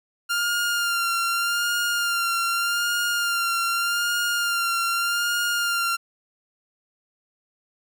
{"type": "tone with vibrato", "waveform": "sawtooth", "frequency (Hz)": 1396.9, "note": "F6", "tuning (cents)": 0, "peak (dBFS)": -18, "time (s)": [0.29, 5.97], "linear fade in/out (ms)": 20, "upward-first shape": "sine", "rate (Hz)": 0.83, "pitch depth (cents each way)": 30, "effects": []}